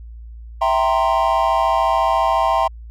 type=chord; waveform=triangle; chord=C dominant seventh; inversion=first; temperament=equal with one note detuned; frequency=659.3 / 779.5 / 932.3 / 1046.5 Hz; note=E5 / G5 / Bb5 / C6; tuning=0 / -10 / 0 / 0 cents; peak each=-18 dBFS; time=0.61-2.68 s; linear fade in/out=10 ms; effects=added 57 Hz sine -33 dBFS peak until 2.9 s